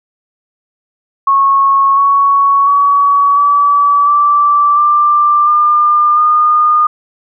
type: tone with pitch steps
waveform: sine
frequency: 1098 / 1114.6 / 1131.5 / 1148.6 / 1166 / 1183.6 / 1201.5 / 1219.7 Hz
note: C#6 / C#6 / C#6 / D6 / D6 / D6 / D6 / D#6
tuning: -17 / +9 / +35 / -39 / -13 / +13 / +39 / -35 cents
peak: -6 dBFS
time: 1.27-6.87 s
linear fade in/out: 5 ms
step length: 700 ms
effects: none